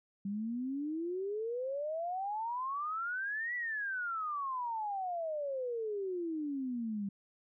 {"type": "exponential two-way sweep", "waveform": "sine", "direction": "up then down", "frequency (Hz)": [194.5, 1975.5, 194.5], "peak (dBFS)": -34, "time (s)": [0.25, 7.09], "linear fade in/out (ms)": 5, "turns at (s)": 3.55, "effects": []}